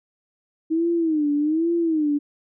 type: tone with vibrato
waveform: sine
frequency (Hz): 314.6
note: D#4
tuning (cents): +19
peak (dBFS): -18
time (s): 0.7-2.19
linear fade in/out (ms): 20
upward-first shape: sine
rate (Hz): 1.2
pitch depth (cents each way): 140
effects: none